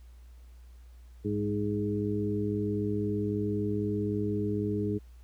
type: harmonic tone with a mistuned harmonic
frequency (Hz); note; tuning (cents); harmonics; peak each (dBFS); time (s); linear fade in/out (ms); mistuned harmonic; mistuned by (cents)
103.83; G#2; 0; 1 / 2 / 3 / 4; -33 / -33 / -33 / -33; 1.24-4.99; 20; 2; -20
effects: added 60 Hz sine -48 dBFS peak until 5.23 s + pink hiss -67 dBFS RMS until 5.23 s